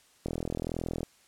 click train, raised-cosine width 2 ms, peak -19 dBFS, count 33, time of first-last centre 0.26-1.031 s, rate 41.5 Hz, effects white hiss -62 dBFS RMS until 1.27 s + low-pass 10000 Hz 12 dB/octave

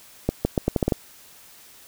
accelerating click train, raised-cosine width 2 ms, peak -6 dBFS, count 8, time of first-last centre 0.29-0.922 s, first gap 160 ms, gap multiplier 0.8, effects white hiss -49 dBFS RMS until 1.87 s

